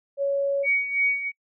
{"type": "tone", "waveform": "sine", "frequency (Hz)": 558, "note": "C#5", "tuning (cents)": 11, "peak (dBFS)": -21, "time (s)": [0.17, 0.67], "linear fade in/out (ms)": 50}
{"type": "tone with tremolo", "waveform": "sine", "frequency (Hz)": 2248, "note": "C#7", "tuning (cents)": 24, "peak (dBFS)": -18, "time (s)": [0.63, 1.32], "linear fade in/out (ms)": 50, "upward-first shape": "sine", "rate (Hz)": 3, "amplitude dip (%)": 70}
{"effects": ["noise-tail reverb RT60 0.1 s tail -26 dB re dry"]}